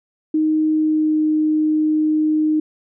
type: tone with pitch glide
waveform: sine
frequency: 311.1 to 308.6 Hz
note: D#4 to D#4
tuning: 0 to -14 cents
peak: -14 dBFS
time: 0.34-2.6 s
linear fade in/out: 5 ms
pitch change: -14 cents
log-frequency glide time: 0.73-1.21 s
effects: none